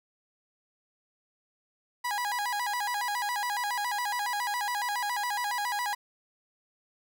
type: tone with vibrato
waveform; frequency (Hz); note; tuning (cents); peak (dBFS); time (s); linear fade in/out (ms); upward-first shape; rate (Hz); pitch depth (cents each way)
30% pulse; 898; A5; +35; -26; 2.04-5.95; 10; square; 7.2; 150
effects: none